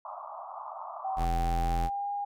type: band-pass noise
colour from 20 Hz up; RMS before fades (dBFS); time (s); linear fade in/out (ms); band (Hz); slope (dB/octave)
white; -41; 0.05-1.25; 5; 630 to 1200; 96
type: tone with pitch glide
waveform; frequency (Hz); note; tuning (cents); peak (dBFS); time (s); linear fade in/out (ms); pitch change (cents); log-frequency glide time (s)
sine; 766 to 810.6; G5 to G#5; -40 to -42; -30; 1.04-2.25; 10; +98; 1.27-2.1
type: tone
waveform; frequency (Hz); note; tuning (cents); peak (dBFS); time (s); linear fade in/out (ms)
square; 42.12; E1; +38; -28; 1.16-1.9; 50
effects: none